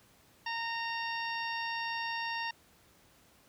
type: harmonic tone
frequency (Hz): 922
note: A#5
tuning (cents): -19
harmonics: 1 / 2 / 3 / 4 / 5 / 6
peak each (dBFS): -37 / -38 / -41 / -47 / -48 / -45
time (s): 0.46-2.51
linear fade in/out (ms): 5
effects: pink hiss -63 dBFS RMS until 3.48 s + high-pass 60 Hz 12 dB/octave